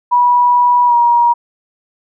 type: tone with pitch glide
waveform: sine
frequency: 975 to 951.1 Hz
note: B5 to A#5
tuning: -23 to +35 cents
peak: -7 dBFS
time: 0.11-1.34 s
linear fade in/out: 20 ms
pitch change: -42 cents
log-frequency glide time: 0.86-0.94 s
effects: none